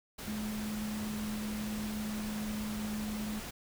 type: tone in noise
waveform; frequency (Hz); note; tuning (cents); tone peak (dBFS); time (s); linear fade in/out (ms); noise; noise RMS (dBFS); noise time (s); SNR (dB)
sine; 213.1; G#3; +45; -35; 0.27-3.4; 10; pink; -43; 0.18-3.51; +5
effects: none